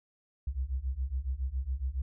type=beating tone pair; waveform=sine; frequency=61.74 / 68.94 Hz; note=B1 / C#2; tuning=0 / -9 cents; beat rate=7.2 Hz; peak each=-34 / -33 dBFS; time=0.47-2.02 s; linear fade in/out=5 ms; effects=none